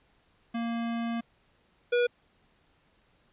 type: tone pair in turn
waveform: square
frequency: 232.3 / 484 Hz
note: A#3 / B4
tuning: -6 / -35 cents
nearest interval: octave + minor second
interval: 1271 cents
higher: second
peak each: -30 / -23 dBFS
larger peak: second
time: 0.54-1.21 / 1.92-2.07 s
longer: first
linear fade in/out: 10 ms
effects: pink hiss -67 dBFS RMS until 3.32 s + resampled to 8000 Hz